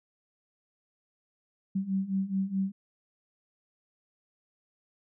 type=beating tone pair; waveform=sine; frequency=190 / 194.7 Hz; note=F#3 / G3; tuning=+46 / -12 cents; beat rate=4.7 Hz; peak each=-32 / -29 dBFS; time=1.75-2.72 s; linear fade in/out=10 ms; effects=none